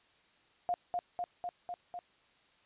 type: tone with echo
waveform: sine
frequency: 708 Hz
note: F5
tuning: 23 cents sharp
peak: -29 dBFS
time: 0.69-0.74 s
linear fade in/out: 0 ms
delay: 250 ms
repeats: 5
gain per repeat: -2 dB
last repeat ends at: 1.99 s
effects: white hiss -67 dBFS RMS until 2.65 s + resampled to 8000 Hz